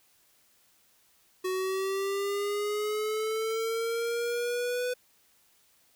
square linear sweep, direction up, 370 to 498.4 Hz, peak -29 dBFS, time 1.44-4.94 s, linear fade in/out 10 ms, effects white hiss -65 dBFS RMS until 5.95 s

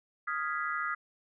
sine chord, F half-diminished seventh, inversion third, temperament equal, 1244.5 / 1396.9 / 1661.2 / 1975.5 Hz, Eb6 / F6 / Ab6 / Cb7, 0 / 0 / 0 / 0 cents, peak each -34 / -36 / -38 / -39 dBFS, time 0.27-0.95 s, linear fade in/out 10 ms, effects none

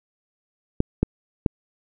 clicks, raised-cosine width 3 ms, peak -5 dBFS, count 3, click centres 0.804 / 1.03 / 1.462 s, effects none

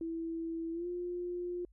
sine tone with pitch glide, 329.6 to 353.3 Hz, E4 to F4, 0 to +20 cents, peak -35 dBFS, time 0.01-1.65 s, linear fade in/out 2 ms, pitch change +120 cents, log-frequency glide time 0.72-0.87 s, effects added 50 Hz sine -60 dBFS peak until 1.72 s

